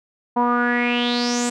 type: tone with low-pass filter sweep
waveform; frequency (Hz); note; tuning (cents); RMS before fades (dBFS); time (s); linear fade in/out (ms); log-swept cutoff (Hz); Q
sawtooth; 241.7; B3; -37; -20; 0.36-1.5; 10; 890 to 8100; 6.7
effects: none